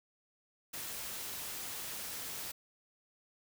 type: noise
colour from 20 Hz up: white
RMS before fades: -42 dBFS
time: 0.73-2.52 s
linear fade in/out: 10 ms
effects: none